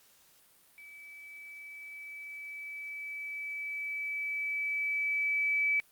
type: tone with level ramp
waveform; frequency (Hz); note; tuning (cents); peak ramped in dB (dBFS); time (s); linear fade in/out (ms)
sine; 2300; D7; -37; -48 to -25; 0.78-5.8; 0
effects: white hiss -63 dBFS RMS until 5.91 s + Opus 48 kbps